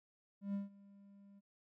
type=tone with ADSR envelope; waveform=triangle; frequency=199.6 Hz; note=G3; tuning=32 cents sharp; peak=-33 dBFS; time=0.41-1.41 s; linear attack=130 ms; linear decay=150 ms; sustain=-23 dB; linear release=30 ms; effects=none